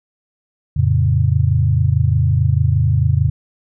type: chord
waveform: sine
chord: F augmented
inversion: none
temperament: equal with one note detuned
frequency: 87.31 / 112.12 / 138.59 Hz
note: F2 / A2 / C#3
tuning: 0 / +33 / 0 cents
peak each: -16 dBFS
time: 0.76-3.3 s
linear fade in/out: 10 ms
effects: none